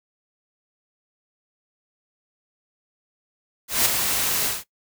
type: noise with ADSR envelope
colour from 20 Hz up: white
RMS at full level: -17 dBFS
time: 3.68-4.64 s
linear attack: 180 ms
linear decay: 4 ms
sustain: -6 dB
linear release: 180 ms
effects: noise-tail reverb RT60 0.1 s tail -18 dB re dry